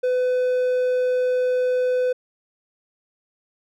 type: tone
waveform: triangle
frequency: 503 Hz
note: B4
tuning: 32 cents sharp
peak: -16 dBFS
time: 0.03-2.13 s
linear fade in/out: 10 ms
effects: none